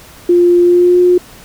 sine tone with pitch glide, 350.5 to 357.9 Hz, F4 to F4, +6 to +42 cents, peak -5 dBFS, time 0.29-1.18 s, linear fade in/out 5 ms, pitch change +36 cents, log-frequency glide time 0.63-1 s, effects pink hiss -38 dBFS RMS until 1.44 s

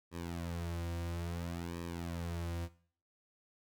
sawtooth tone with flanger, 85.3 Hz, F2, 40 cents flat, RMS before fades -40 dBFS, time 0.11-2.69 s, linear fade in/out 50 ms, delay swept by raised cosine 1.4 to 4.7 ms, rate 0.59 Hz, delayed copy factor -0.85, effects noise-tail reverb RT60 0.5 s tail -17 dB re dry

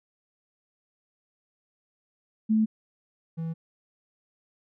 sine / triangle tone pair in turn, 218.4 / 163.62 Hz, A3 / E3, -13 / -13 cents, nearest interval perfect fourth, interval 500 cents, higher first, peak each -19 / -27 dBFS, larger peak first, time 2.49-2.66 / 3.37-3.54 s, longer neither, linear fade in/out 20 ms, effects none

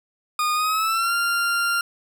40% pulse tone with pitch glide, 1225 to 1391 Hz, D#6 to F6, -27 to -7 cents, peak -19 dBFS, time 0.39-1.81 s, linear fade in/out 2 ms, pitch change +220 cents, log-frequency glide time 0.54-1.14 s, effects none

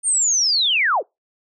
sine linear sweep, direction down, 9000 to 310 Hz, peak -15 dBFS, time 0.03-1.03 s, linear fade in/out 50 ms, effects noise-tail reverb RT60 0.2 s tail -26 dB re dry

